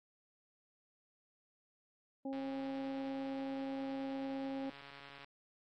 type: harmonic tone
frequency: 270.4 Hz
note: C#4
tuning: 43 cents flat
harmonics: 1 / 2 / 3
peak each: -39 / -45 / -49 dBFS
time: 2.25-4.7 s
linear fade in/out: 5 ms
type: click train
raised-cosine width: 0.3 ms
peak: -37 dBFS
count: 409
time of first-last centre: 2.33-5.244 s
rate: 140 Hz
effects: AAC 64 kbps